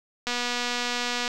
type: click train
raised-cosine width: 0.2 ms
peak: -11 dBFS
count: 246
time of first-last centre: 0.27-1.278 s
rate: 243 Hz
effects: none